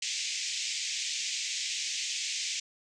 white band-pass noise, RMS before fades -34 dBFS, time 0.02-2.6 s, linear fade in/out 5 ms, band 2100 to 7300 Hz, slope 48 dB/octave, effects resampled to 22050 Hz

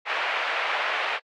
white band-pass noise, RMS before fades -27 dBFS, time 0.05-1.2 s, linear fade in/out 50 ms, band 570 to 2600 Hz, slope 24 dB/octave, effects AAC 64 kbps

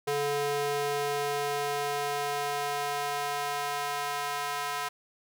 square tone with high-pass filter sweep, 144.1 Hz, D3, 33 cents flat, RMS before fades -31 dBFS, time 0.07-4.89 s, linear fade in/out 10 ms, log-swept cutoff 420 to 970 Hz, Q 1.5, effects none

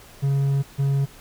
triangle tone pair in turn, 138.5 / 138.5 Hz, C#3 / C#3, -1 / -1 cents, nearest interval unison, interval 0 cents, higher neither, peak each -16 dBFS, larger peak neither, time 0.22-0.63 / 0.78-1.06 s, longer first, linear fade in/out 20 ms, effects pink hiss -47 dBFS RMS until 1.2 s

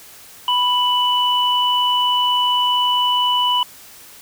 sine tone pair together, 987.8 / 2974 Hz, B5 / F#7, 0 / +8 cents, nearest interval octave + perfect fifth, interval 1908 cents, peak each -17 dBFS, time 0.48-3.63 s, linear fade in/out 2 ms, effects white hiss -42 dBFS RMS until 4.21 s

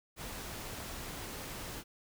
pink noise, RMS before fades -43 dBFS, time 0.16-1.84 s, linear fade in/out 50 ms, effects none

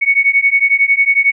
sine beating tone pair, 2217 / 2228 Hz, C#7 / C#7, 0 / +8 cents, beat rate 11 Hz, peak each -12 dBFS, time 0.01-1.32 s, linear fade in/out 20 ms, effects none

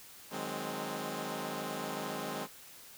10% pulse chord, Ab dominant seventh, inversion second, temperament equal with one note detuned, 153.87 / 185 / 207.7 / 261.6 Hz, Eb3 / Gb3 / Ab3 / C4, -19 / 0 / 0 / 0 cents, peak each -35 / -37 / -32 / -33 dBFS, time 0.3-2.48 s, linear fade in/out 50 ms, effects white hiss -53 dBFS RMS until 2.97 s

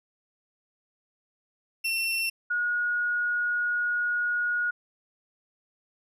35% pulse / sine tone pair in turn, 2707 / 1446 Hz, E7 / F#6, +45 / -40 cents, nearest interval major seventh, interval 1085 cents, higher first, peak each -24 dBFS, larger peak neither, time 1.84-2.3 / 2.5-4.71 s, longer second, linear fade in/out 10 ms, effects resampled to 32000 Hz

